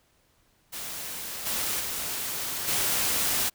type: noise with level steps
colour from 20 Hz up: white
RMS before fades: -36 / -29 / -32 / -26 dBFS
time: 0.72-3.5 s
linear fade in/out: 20 ms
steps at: 1.45 / 1.79 / 2.67 s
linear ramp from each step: 20 ms
effects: pink hiss -66 dBFS RMS until 3.54 s